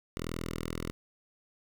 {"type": "tone with notch filter", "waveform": "5% pulse", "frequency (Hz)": 41.2, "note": "E1", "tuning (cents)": 0, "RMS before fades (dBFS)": -37, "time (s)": [0.17, 0.91], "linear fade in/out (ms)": 0, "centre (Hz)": 730, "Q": 1.3, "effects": []}